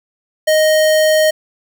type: tone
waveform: square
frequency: 622.3 Hz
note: D#5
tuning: in tune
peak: -10 dBFS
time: 0.47-1.31 s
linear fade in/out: 10 ms
effects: none